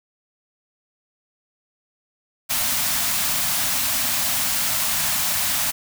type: band-stop noise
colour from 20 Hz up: white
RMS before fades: -22 dBFS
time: 2.49-5.72 s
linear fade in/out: 20 ms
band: 290 to 580 Hz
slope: 96 dB/octave
effects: none